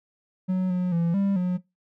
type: tone with pitch steps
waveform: triangle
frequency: 185.2 / 180.8 / 168.9 / 197.8 / 180.5 Hz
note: F#3 / F#3 / E3 / G3 / F#3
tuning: +2 / -40 / +42 / +16 / -43 cents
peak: -19 dBFS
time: 0.48-1.58 s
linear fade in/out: 20 ms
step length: 220 ms
effects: noise-tail reverb RT60 0.2 s tail -19 dB re dry